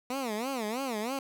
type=tone with vibrato; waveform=15% pulse; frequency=240 Hz; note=B3; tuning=49 cents flat; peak=-25 dBFS; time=0.1-1.19 s; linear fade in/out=2 ms; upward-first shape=sine; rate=3.1 Hz; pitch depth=240 cents each way; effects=none

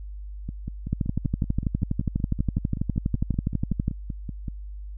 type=two click trains; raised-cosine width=5 ms; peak=-19 / -11 dBFS; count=22 / 37; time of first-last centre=0.49-4.482 / 0.93-3.881 s; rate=5.26 / 12.2 Hz; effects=added 50 Hz sine -34 dBFS peak until 4.97 s

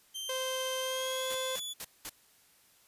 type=tone with pitch glide; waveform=sawtooth; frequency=3136 to 3440 Hz; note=G7 to A7; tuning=0 to -40 cents; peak=-34 dBFS; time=0.14-1.74 s; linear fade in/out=20 ms; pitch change=+160 cents; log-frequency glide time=0.81-1.35 s
type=tone; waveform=sawtooth; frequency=520 Hz; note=C5; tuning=11 cents flat; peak=-30 dBFS; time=0.29-1.56 s; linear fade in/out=5 ms
type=noise bursts; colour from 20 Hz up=white; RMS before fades=-40 dBFS; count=4; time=1.3-2.096 s; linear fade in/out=5 ms; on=49 ms; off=200 ms
effects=white hiss -64 dBFS RMS until 2.87 s + resampled to 32000 Hz

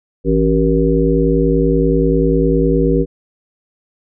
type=harmonic tone with a mistuned harmonic; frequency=54.8 Hz; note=A1; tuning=6 cents flat; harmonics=1 / 3 / 5 / 7 / 9; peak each=-17 / -17 / -17 / -17 / -17 dBFS; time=0.24-3.06 s; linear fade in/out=50 ms; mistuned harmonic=9; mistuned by=-71 cents; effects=none

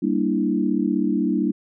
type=chord; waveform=sine; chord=E half-diminished seventh; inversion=first; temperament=equal; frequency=196 / 233.1 / 293.7 / 329.6 Hz; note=G3 / Bb3 / D4 / E4; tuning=0 / 0 / 0 / 0 cents; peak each=-24 / -24 / -23 / -25 dBFS; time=0.02-1.52 s; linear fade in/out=10 ms; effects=none

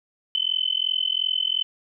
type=tone with amplitude modulation; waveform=sine; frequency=3042 Hz; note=F#7; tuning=47 cents sharp; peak=-17 dBFS; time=0.35-1.63 s; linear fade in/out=0 ms; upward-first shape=sine; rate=42.8 Hz; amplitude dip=100%; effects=none

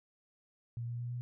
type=tone with pitch steps; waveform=sine; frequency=117.9 / 119.27 / 120.66 / 122.06 Hz; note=A#2 / A#2 / B2 / B2; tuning=+20 / +40 / -40 / -20 cents; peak=-36 dBFS; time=0.77-1.21 s; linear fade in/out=0 ms; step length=110 ms; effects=none

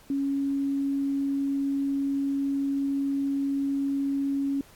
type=tone; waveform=sine; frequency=277.2 Hz; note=C#4; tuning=in tune; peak=-24 dBFS; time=0.1-4.61 s; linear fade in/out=2 ms; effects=pink hiss -55 dBFS RMS until 4.75 s + AAC 64 kbps

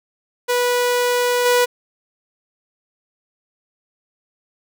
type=tone with level steps; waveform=sawtooth; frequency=490 Hz; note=B4; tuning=14 cents flat; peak=-12 / -9 dBFS; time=0.48-1.66 s; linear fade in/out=20 ms; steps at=1.45 s; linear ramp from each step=10 ms; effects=none

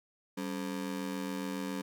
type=ring-modulated tone; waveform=35% pulse; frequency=235.8 Hz; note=A#3; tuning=20 cents sharp; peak=-30 dBFS; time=0.37-1.82 s; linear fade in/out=10 ms; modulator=43.6 Hz; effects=none

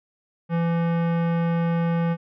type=tone with hard clipping; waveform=sine; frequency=168.3 Hz; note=E3; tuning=36 cents sharp; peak=-22 dBFS; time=0.49-2.17 s; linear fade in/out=50 ms; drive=18 dB; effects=resampled to 11025 Hz

